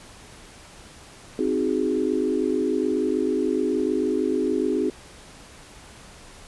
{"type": "chord", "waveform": "sine", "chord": "Ab dominant seventh", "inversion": "first", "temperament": "equal with one note detuned", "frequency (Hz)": [261.6, 311.1, 370, 416.7], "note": ["C4", "Eb4", "Gb4", "Ab4"], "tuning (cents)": [0, 0, 0, 6], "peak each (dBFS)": -26, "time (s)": [1.39, 4.9], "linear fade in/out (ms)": 2, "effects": ["pink hiss -46 dBFS RMS until 6.47 s", "resampled to 24000 Hz"]}